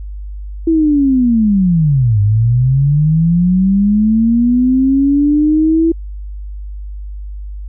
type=linear two-way sweep; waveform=sine; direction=down then up; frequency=332.2 to 100 to 332.2 Hz; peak=-8 dBFS; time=0.67-5.92 s; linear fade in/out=5 ms; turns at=2.2 s; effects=added 50 Hz sine -23 dBFS peak until 7.68 s